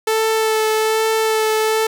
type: tone with vibrato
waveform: sawtooth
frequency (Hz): 439.1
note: A4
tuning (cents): -4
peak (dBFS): -11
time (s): 0.07-1.87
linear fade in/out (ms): 5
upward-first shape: sine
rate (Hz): 1.2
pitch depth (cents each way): 14
effects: none